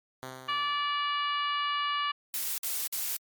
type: tone with exponential decay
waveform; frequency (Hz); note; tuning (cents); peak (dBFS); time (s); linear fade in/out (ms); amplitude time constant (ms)
5% pulse; 130; C3; -11; -26; 0.23-1.29; 0; 230
type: harmonic tone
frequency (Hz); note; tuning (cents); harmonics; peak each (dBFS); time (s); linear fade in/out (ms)
580; D5; -22; 2 / 3 / 4 / 5 / 6 / 7 / 8; -29 / -37 / -39 / -34 / -44 / -46 / -50; 0.48-2.12; 10
type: noise bursts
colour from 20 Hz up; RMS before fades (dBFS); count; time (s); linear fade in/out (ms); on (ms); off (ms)
blue; -32; 3; 2.34-3.166; 0; 240; 53
effects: MP3 96 kbps